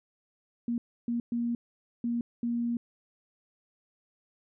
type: tone bursts at uneven times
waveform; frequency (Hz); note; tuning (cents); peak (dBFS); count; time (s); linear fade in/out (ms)
sine; 236.5; A#3; +25; -27; 5; 0.68-0.78 / 1.08-1.2 / 1.32-1.55 / 2.04-2.21 / 2.43-2.77; 2
effects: none